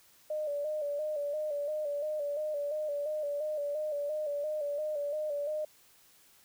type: tone with vibrato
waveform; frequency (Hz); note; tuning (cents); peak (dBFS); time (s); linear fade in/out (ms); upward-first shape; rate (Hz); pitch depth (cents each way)
sine; 594; D5; +20; -31; 0.3-5.65; 5; square; 2.9; 51
effects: white hiss -62 dBFS RMS until 6.44 s